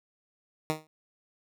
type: tone with exponential decay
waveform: 10% pulse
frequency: 156 Hz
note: D#3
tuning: 5 cents sharp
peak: -16 dBFS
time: 0.7-0.87 s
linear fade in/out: 0 ms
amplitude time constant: 35 ms
effects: none